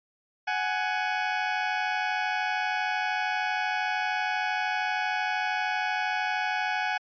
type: tone pair together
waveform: 20% pulse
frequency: 743.1 / 836 Hz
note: F#5 / G#5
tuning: +7 / +11 cents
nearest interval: major second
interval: 204 cents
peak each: -24 dBFS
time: 0.47-6.98 s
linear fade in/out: 10 ms
effects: resampled to 11025 Hz